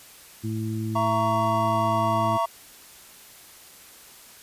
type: harmonic tone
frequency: 110 Hz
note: A2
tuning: in tune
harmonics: 1 / 2 / 3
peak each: -28 / -31 / -33 dBFS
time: 0.43-2.38 s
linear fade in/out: 20 ms
type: chord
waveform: triangle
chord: A# diminished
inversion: second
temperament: just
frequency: 671.3 / 932.3 / 1118.8 Hz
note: E5 / A#5 / C#6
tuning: +31 / 0 / +16 cents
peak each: -24 dBFS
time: 0.95-2.46 s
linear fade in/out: 10 ms
effects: white hiss -48 dBFS RMS until 4.42 s + resampled to 32000 Hz